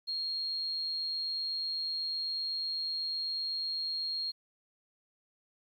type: tone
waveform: sine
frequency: 4253 Hz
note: C8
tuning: 27 cents sharp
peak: -32 dBFS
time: 0.07-4.32 s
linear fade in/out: 20 ms
effects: 11-bit